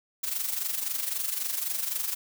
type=noise with amplitude modulation; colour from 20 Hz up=blue; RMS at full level=-28 dBFS; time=0.23-2.15 s; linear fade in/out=10 ms; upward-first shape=sine; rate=23.8 Hz; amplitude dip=65%; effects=none